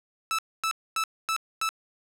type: tone bursts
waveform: sawtooth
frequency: 1313 Hz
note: E6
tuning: 7 cents flat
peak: -21 dBFS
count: 5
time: 0.31-1.69 s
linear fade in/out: 0 ms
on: 76 ms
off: 250 ms
effects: low-pass 12000 Hz 12 dB/octave